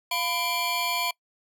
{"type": "tone cluster", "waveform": "square", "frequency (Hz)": [699, 1001, 2357, 3250, 4408], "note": ["F5", "B5", "D7", "G#7", "C#8"], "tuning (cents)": [1, 23, 6, -38, -11], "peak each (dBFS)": [-34, -31, -31, -34, -33], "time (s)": [0.11, 1.11], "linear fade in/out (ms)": 5, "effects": ["noise-tail reverb RT60 0.1 s tail -24 dB re dry"]}